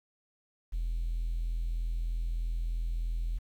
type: tone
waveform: triangle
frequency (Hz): 41.6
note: E1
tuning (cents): +17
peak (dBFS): -26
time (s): 0.72-3.39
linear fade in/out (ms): 20
effects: tanh soft clip ceiling -26 dBFS + 10-bit